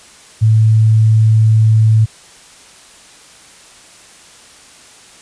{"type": "tone", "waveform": "sine", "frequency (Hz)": 110, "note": "A2", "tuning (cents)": 0, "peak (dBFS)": -6, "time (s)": [0.41, 2.06], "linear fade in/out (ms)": 20, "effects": ["white hiss -41 dBFS RMS until 5.21 s", "resampled to 22050 Hz"]}